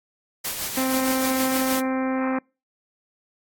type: noise with tremolo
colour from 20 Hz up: white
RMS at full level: -27 dBFS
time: 0.44-1.81 s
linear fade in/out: 10 ms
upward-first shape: sine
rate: 6.4 Hz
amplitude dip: 40%
type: harmonic tone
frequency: 261.6 Hz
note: C4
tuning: in tune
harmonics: 1 / 2 / 3 / 4 / 5 / 6 / 7 / 8 / 9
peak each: -23 / -29 / -33 / -35 / -37 / -39 / -40 / -41 / -42 dBFS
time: 0.77-2.39 s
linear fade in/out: 5 ms
effects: noise-tail reverb RT60 0.3 s tail -26 dB re dry + AAC 64 kbps